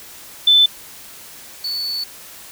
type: tone pair in turn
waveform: sine / triangle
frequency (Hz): 3520 / 4461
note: A7 / C#8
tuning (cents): 0 / +10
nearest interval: major third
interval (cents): 410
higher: second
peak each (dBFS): -8 / -20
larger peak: first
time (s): 0.47-0.66 / 1.64-2.04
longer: second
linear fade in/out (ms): 5
effects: white hiss -39 dBFS RMS until 2.51 s